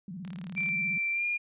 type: tone with vibrato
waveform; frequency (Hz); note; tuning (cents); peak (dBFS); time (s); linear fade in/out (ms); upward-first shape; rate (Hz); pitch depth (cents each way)
sine; 180.7; F#3; -41; -37; 0.08-0.98; 2; square; 17; 160
type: click train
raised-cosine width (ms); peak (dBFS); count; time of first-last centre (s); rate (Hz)
0.2; -30; 17; 0.25-0.688; 36.5
type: tone with pitch glide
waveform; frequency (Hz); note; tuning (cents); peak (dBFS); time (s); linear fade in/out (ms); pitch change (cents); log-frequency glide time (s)
sine; 2349 to 2415; D7 to D7; 0 to +48; -27; 0.56-1.38; 20; +48; 1.12-1.25
effects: resampled to 8000 Hz